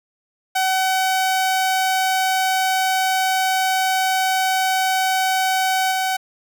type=tone with level steps; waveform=sawtooth; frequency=756 Hz; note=F#5; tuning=37 cents sharp; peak=-13 / -15 dBFS; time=0.55-6.17 s; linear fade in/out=10 ms; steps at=5.91 s; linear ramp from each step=10 ms; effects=none